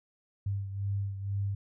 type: beating tone pair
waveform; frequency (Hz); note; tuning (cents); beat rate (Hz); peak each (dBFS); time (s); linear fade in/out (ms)
sine; 99 / 101.1; G2 / G#2; +18 / -46; 2.1; -31 / -38; 0.46-1.55; 5
effects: none